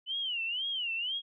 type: tone with vibrato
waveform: sine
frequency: 2960 Hz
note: F#7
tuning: in tune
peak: -31 dBFS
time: 0.06-1.22 s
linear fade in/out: 50 ms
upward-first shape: sine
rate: 2 Hz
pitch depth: 180 cents each way
effects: none